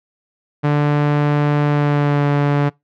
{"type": "tone with pitch glide", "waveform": "sawtooth", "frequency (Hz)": [146.83, 144.06], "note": ["D3", "D3"], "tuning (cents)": [0, -33], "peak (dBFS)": -9, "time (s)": [0.63, 2.7], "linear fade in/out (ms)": 20, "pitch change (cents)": -33, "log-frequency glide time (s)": [1.66, 2.27], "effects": ["noise-tail reverb RT60 0.2 s tail -25 dB re dry", "low-pass 2000 Hz 12 dB/octave"]}